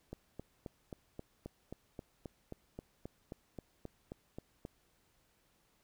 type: click train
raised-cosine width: 2 ms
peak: -30 dBFS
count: 18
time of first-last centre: 0.13-4.651 s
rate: 3.76 Hz
effects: pink hiss -73 dBFS RMS until 5.83 s